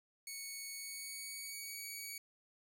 10% pulse tone with pitch glide, 2219 to 2258 Hz, C#7 to C#7, +1 to +31 cents, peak -35 dBFS, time 0.27-2.18 s, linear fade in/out 2 ms, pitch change +30 cents, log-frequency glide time 0.73-1.79 s, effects none

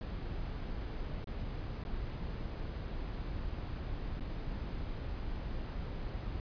brown noise with dropouts, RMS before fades -39 dBFS, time 0.01-6.4 s, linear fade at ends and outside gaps 1 ms, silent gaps 1.243-1.272 / 1.838-1.85 / 4.198-4.207 s, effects resampled to 11025 Hz

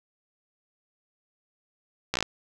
slowing click train, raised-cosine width 0.2 ms, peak -8 dBFS, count 6, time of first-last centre 2.14-2.226 s, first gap 15 ms, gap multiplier 1.07, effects none

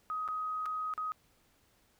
sine tone with dropouts, 1258 Hz, D#6, 19 cents sharp, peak -33 dBFS, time 0.1-1.12 s, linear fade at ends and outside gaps 0 ms, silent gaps 0.278-0.286 / 0.657-0.661 / 0.938-0.978 s, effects pink hiss -69 dBFS RMS until 1.99 s

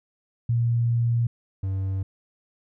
sine / triangle tone pair in turn, 117.8 / 95.99 Hz, A#2 / G2, +19 / -36 cents, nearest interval major third, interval 355 cents, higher first, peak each -19 / -22 dBFS, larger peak first, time 0.49-1.27 / 1.63-2.03 s, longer first, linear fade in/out 5 ms, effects none

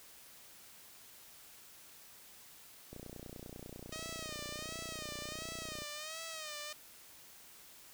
click train, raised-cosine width 2 ms, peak -34 dBFS, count 88, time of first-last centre 2.93-5.82 s, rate 30.1 Hz
5% pulse tone with vibrato, 622.3 Hz, D#5, in tune, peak -31 dBFS, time 3.92-6.73 s, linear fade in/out 5 ms, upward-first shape sine, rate 1.4 Hz, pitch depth 88 cents each way
effects white hiss -57 dBFS RMS until 7.93 s

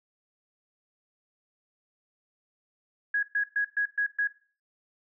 sine tone bursts, 1661.2 Hz, G#6, in tune, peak -23 dBFS, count 6, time 3.14-4.274 s, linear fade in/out 5 ms, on 89 ms, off 120 ms, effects noise-tail reverb RT60 0.4 s tail -17 dB re dry

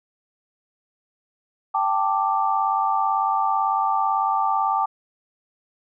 sine chord, G suspended second, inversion none, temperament just, 784 / 882 / 1176 Hz, G5 / A5 / D6, 0 / +4 / +2 cents, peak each -23 dBFS, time 1.74-4.86 s, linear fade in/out 10 ms, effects none

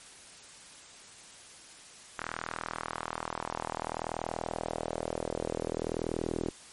sawtooth tone with band-pass filter sweep, 40.53 Hz, E1, 29 cents flat, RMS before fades -36 dBFS, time 2.18-6.51 s, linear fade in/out 0 ms, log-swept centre 1500 to 360 Hz, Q 2.2, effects white hiss -51 dBFS RMS until 6.72 s + MP3 48 kbps

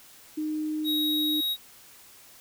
sine tone with pitch glide, 307.7 to 304.2 Hz, D#4 to D#4, -19 to -39 cents, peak -27 dBFS, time 0.37-1.41 s, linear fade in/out 10 ms, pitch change -20 cents, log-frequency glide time 0.84-0.94 s
square tone, 3800 Hz, A#7, 33 cents sharp, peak -26 dBFS, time 0.84-1.57 s, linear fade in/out 50 ms
effects white hiss -52 dBFS RMS until 2.4 s

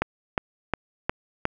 click train, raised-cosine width 0.5 ms, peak -7 dBFS, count 5, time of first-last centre 0.02-1.454 s, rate 2.79 Hz, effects none

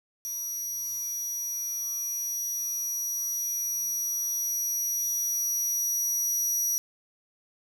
sawtooth tone with level ramp, 5800 Hz, F#8, 35 cents flat, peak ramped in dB -29 to -22 dBFS, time 0.25-6.78 s, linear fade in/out 0 ms, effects 8-bit

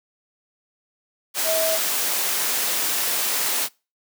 sine tone in noise, 644 Hz, E5, 41 cents flat, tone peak -21 dBFS, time 1.44-1.79 s, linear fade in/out 50 ms, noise white, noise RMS -23 dBFS, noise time 1.34-3.69 s, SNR -1 dB, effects noise-tail reverb RT60 0.3 s tail -25 dB re dry + high-pass 300 Hz 12 dB/octave

